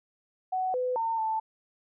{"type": "tone with pitch steps", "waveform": "sine", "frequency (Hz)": [746, 503, 907, 882], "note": ["F#5", "B4", "A#5", "A5"], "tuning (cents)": [14, 32, -48, 4], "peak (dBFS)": -26, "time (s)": [0.52, 1.4], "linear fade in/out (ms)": 10, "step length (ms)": 220, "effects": []}